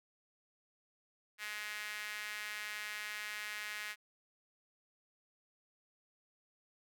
sawtooth tone with high-pass filter, 210.5 Hz, G#3, 24 cents sharp, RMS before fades -43 dBFS, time 1.38-3.96 s, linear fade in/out 50 ms, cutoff 1900 Hz, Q 2.6, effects none

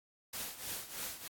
white noise with tremolo, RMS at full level -39 dBFS, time 0.33-1.28 s, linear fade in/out 5 ms, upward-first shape triangle, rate 3.2 Hz, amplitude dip 80%, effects AAC 64 kbps

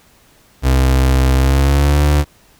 35% pulse tone with pitch glide, 65.41 to 73.42 Hz, C2 to D2, 0 to 0 cents, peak -8 dBFS, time 0.62-2.25 s, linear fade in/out 50 ms, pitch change +200 cents, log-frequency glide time 1.36-2.02 s, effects pink hiss -50 dBFS RMS until 2.59 s

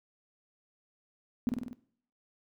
sine tone with echo, 241.5 Hz, B3, 39 cents flat, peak -24 dBFS, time 1.47-1.49 s, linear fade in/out 0 ms, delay 48 ms, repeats 5, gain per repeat -3 dB, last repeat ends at 1.73 s, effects noise-tail reverb RT60 0.6 s tail -19 dB re dry

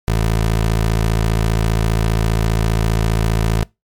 20% pulse tone, 55 Hz, A1, in tune, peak -9 dBFS, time 0.08-3.63 s, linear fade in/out 0 ms, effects noise-tail reverb RT60 0.2 s tail -23 dB re dry + MP3 96 kbps

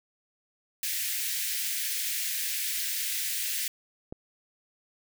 white high-pass noise, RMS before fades -31 dBFS, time 0.83-3.68 s, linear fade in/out 2 ms, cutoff 1700 Hz, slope 48 dB/octave
click, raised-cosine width 2 ms, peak -24 dBFS, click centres 4.125 s
effects none

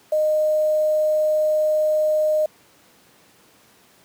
sine tone with quantisation, 615 Hz, D#5, 20 cents flat, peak -16 dBFS, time 0.12-2.46 s, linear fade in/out 5 ms, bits 7, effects pink hiss -54 dBFS RMS until 4.04 s + high-pass 150 Hz 12 dB/octave

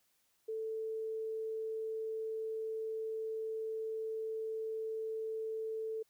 sine tone, 441.9 Hz, A4, 7 cents sharp, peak -36 dBFS, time 0.48-6.03 s, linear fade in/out 10 ms, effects white hiss -75 dBFS RMS until 6.09 s

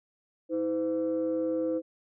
sine tone pair together, 321.3 / 510 Hz, E4 / C5, -44 / -44 cents, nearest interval minor sixth, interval 800 cents, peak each -28 dBFS, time 0.49-1.82 s, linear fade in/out 50 ms, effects tanh soft clip ceiling -21 dBFS

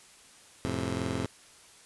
15% pulse chord, F major, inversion none, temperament just, 87.31 / 109.13 / 130.96 Hz, F2 / A2 / C3, 0 / -14 / +2 cents, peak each -29 dBFS, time 0.65-1.26 s, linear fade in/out 0 ms, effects white hiss -55 dBFS RMS until 1.85 s + resampled to 24000 Hz

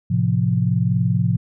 sine chord, F major, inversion first, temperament equal, 110 / 130.81 / 174.61 Hz, A2 / C3 / F3, 0 / 0 / 0 cents, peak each -20 dBFS, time 0.1-1.37 s, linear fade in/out 10 ms, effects none

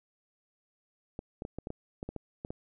clicks, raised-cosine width 2 ms, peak -24 dBFS, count 11, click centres 1.191 / 1.421 / 1.451 / 1.586 / 1.671 / 1.704 / 2.029 / 2.09 / 2.163 / 2.449 / 2.505 s, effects none

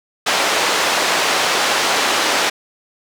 pink band-pass noise, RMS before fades -17 dBFS, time 0.26-2.5 s, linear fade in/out 10 ms, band 540 to 6100 Hz, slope 12 dB/octave, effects none

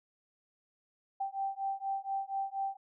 sine beating tone pair, 780 / 784.2 Hz, G5 / G5, -9 / 0 cents, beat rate 4.2 Hz, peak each -36 / -36 dBFS, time 1.2-2.77 s, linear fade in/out 10 ms, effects none

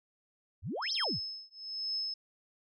sine exponential two-way sweep, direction up then down, 69.3 to 5840 to 69.3 Hz, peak -34 dBFS, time 0.62-1.2 s, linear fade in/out 50 ms, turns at 0.93 s
triangle tone with exponential growth, 3200 Hz, G7, 35 cents sharp, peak -30 dBFS, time 0.76-1.04 s, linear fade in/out 1 ms, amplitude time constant 59 ms
sine tone with tremolo, 5200 Hz, E8, 24 cents flat, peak -31 dBFS, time 0.82-2.14 s, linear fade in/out 5 ms, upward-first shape triangle, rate 1.1 Hz, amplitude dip 100%
effects none

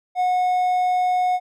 triangle tone, 729 Hz, F#5, 26 cents flat, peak -15 dBFS, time 0.15-1.4 s, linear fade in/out 50 ms, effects none

